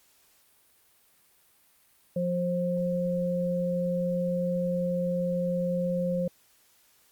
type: tone pair together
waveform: sine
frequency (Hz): 176.87 / 530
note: F3 / C5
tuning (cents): +22 / +22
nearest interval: octave + perfect fifth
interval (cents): 1900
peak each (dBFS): -28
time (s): 2.16-6.28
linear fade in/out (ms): 5
effects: white hiss -63 dBFS RMS until 7.11 s + Opus 48 kbps